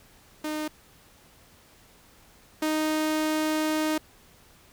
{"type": "tone pair in turn", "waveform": "sawtooth", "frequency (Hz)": [306.5, 310.4], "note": ["D#4", "D#4"], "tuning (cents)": [-26, -4], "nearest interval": "unison", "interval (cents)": 22, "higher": "second", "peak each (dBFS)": [-25, -20], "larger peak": "second", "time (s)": [[0.44, 0.68], [2.62, 3.98]], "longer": "second", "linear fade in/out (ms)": 5, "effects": ["pink hiss -56 dBFS RMS until 4.72 s"]}